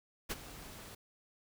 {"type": "noise with ADSR envelope", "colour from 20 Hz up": "pink", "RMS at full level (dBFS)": -35, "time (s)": [0.29, 0.95], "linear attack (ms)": 23, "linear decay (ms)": 31, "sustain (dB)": -15, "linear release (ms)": 6, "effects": []}